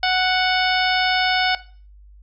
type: harmonic tone with a mistuned harmonic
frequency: 740 Hz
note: F#5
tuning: in tune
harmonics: 1 / 2 / 3 / 4 / 5 / 6 / 7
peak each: -20 / -23 / -25 / -26 / -27 / -28 / -28 dBFS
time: 0.03-1.55 s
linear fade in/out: 2 ms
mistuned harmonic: 5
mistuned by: -32 cents
effects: noise-tail reverb RT60 0.4 s tail -17 dB re dry + added 50 Hz sine -43 dBFS peak until 2.22 s